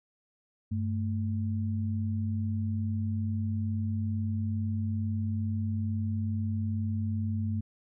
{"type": "tone pair together", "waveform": "sine", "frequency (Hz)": [98.22, 220.5], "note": ["G2", "A3"], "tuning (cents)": [4, 4], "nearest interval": "octave + major second", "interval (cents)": 1400, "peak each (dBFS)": [-29, -33], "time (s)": [0.71, 7.61], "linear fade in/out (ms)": 10, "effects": []}